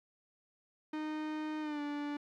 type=tone with pitch glide; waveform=45% pulse; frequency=308 to 291.4 Hz; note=D#4 to D4; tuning=-17 to -13 cents; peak=-36 dBFS; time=0.93-2.17 s; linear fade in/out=5 ms; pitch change=-96 cents; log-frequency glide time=1.61-1.81 s; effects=low-pass 3000 Hz 12 dB/octave + 13-bit